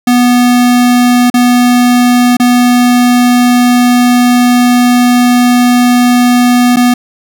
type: tone with dropouts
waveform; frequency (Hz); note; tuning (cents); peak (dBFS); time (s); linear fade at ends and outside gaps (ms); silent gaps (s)
square; 245.3; B3; -12; -5; 0.07-6.94; 5; 1.301-1.34 / 2.369-2.398 / 6.761-6.768
effects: none